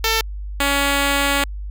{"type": "tone pair in turn", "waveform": "5% pulse", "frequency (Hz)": [447.1, 280.9], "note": ["A4", "C#4"], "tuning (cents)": [28, 23], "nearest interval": "minor sixth", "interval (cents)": 805, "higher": "first", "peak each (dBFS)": -5, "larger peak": "neither", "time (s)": [[0.04, 0.21], [0.6, 1.44]], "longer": "second", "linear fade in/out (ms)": 2, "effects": ["added 50 Hz sine -26 dBFS peak until 1.7 s"]}